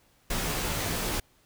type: noise with comb filter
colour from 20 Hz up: pink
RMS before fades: -30 dBFS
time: 0.3-1.2 s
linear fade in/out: 5 ms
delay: 15 ms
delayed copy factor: -0.6
effects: pink hiss -64 dBFS RMS until 1.45 s